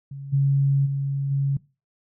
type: tone with level steps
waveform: sine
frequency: 138.59 Hz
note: C#3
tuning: in tune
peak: -32 / -16 / -22 / -19 dBFS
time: 0.11-1.57 s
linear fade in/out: 5 ms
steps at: 0.32 / 0.85 / 1.3 s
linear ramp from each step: 20 ms
effects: noise-tail reverb RT60 0.3 s tail -21 dB re dry